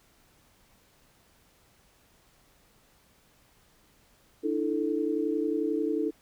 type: chord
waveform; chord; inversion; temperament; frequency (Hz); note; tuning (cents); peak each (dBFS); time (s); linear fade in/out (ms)
sine; D suspended second; none; equal with one note detuned; 298.5 / 329.6 / 440; D4 / E4 / A4; +28 / 0 / 0; -30; 4.43-6.11; 20
effects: pink hiss -63 dBFS RMS until 6.21 s